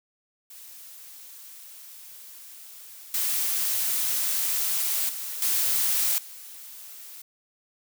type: noise with level steps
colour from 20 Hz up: blue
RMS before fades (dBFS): -45 / -26 / -34 / -24 / -43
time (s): 0.5-7.22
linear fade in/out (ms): 5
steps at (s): 3.14 / 5.09 / 5.42 / 6.18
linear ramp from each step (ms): 2
effects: none